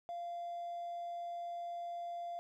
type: tone with hard clipping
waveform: triangle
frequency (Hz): 692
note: F5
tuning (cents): -16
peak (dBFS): -40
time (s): 0.09-2.39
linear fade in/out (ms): 0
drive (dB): 4
effects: none